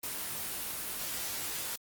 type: noise with comb filter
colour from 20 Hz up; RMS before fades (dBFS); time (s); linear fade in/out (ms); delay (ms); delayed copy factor
white; -37; 0.03-1.76; 5; 20; +0.9
effects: Opus 24 kbps